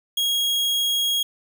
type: tone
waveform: 40% pulse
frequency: 3289 Hz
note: G#7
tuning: 18 cents flat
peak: -19 dBFS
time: 0.17-1.23 s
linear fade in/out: 5 ms
effects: none